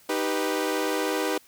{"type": "chord", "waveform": "sawtooth", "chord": "Eb augmented", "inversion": "none", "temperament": "equal", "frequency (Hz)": [311.1, 392, 493.9], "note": ["Eb4", "G4", "B4"], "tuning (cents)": [0, 0, 0], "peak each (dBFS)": -25, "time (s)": [0.09, 1.38], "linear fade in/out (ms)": 5, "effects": ["white hiss -56 dBFS RMS until 1.47 s"]}